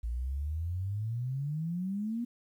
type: exponential sweep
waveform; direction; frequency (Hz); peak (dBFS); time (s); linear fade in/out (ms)
sine; up; 55.8 to 243; -31; 0.03-2.25; 10
effects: 11-bit